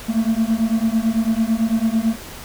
triangle beating tone pair, 220 / 229 Hz, A3 / A#3, 0 / -31 cents, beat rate 9 Hz, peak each -17 dBFS, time 0.08-2.16 s, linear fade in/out 20 ms, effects pink hiss -36 dBFS RMS until 2.44 s

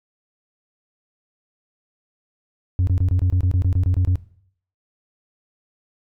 sine tone bursts, 91 Hz, F#2, 28 cents flat, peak -12 dBFS, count 13, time 2.79-4.156 s, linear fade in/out 0 ms, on 82 ms, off 25 ms, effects noise-tail reverb RT60 0.6 s tail -19 dB re dry + tanh soft clip ceiling -14 dBFS

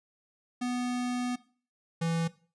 square tone pair in turn, 246.9 / 165.84 Hz, B3 / E3, 0 / +11 cents, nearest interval perfect fifth, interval 689 cents, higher first, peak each -30 / -28 dBFS, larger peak second, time 0.61-1.36 / 2.01-2.28 s, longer first, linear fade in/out 10 ms, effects noise-tail reverb RT60 0.4 s tail -18 dB re dry + resampled to 22050 Hz

